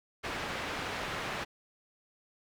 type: low-pass noise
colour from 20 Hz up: white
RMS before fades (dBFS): -37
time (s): 0.23-1.45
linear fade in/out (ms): 20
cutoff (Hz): 2200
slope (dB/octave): 12
effects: none